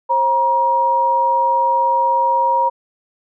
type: tone pair together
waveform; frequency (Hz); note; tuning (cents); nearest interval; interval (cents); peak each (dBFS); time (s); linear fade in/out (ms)
sine; 533.2 / 950; C5 / A#5; +33 / +33; minor seventh; 1000; -21 / -13; 0.09-2.7; 20
effects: none